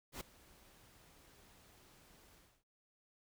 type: noise with ADSR envelope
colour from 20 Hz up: pink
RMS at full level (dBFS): -43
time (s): 0.12-2.64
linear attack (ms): 88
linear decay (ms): 6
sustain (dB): -21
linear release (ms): 290
effects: none